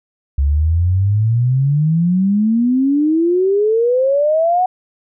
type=exponential sweep; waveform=sine; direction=up; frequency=67.7 to 748 Hz; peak=-11 dBFS; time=0.38-4.66 s; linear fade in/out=5 ms; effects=none